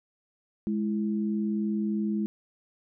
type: tone pair together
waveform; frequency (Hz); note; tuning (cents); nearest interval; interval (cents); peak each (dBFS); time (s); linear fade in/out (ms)
sine; 209.6 / 332.7; G#3 / E4; +16 / +16; minor sixth; 800; -26 / -33; 0.67-2.26; 0
effects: none